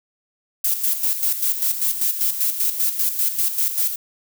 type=noise with tremolo; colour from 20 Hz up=violet; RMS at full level=-19 dBFS; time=0.64-3.96 s; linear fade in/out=5 ms; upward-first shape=square; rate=5.1 Hz; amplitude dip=60%; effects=none